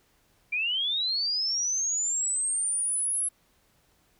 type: linear sweep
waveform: sine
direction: up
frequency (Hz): 2335 to 11000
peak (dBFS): -25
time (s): 0.52-3.29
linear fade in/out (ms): 10
effects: pink hiss -66 dBFS RMS until 4.19 s